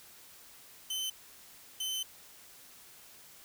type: tone bursts at uneven times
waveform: sawtooth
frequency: 3059 Hz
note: G7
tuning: 43 cents flat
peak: -30 dBFS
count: 2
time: 0.9-1.1 / 1.8-2.03 s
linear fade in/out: 5 ms
effects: white hiss -55 dBFS RMS until 3.44 s